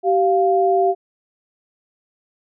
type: tone pair together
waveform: sine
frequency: 385.6 / 698.5 Hz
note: G4 / F5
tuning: -28 / 0 cents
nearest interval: minor seventh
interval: 1028 cents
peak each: -16 dBFS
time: 0.03-0.95 s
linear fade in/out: 50 ms
effects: none